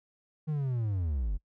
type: linear sweep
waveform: triangle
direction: down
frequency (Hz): 157.9 to 41.71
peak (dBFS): -26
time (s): 0.47-1.38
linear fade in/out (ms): 20
effects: noise-tail reverb RT60 0.1 s tail -26 dB re dry